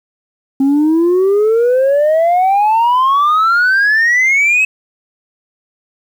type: exponential sweep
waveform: sine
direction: up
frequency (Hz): 266.6 to 2595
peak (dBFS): -6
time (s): 0.6-4.65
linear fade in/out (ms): 5
effects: tanh soft clip ceiling -7 dBFS + 7-bit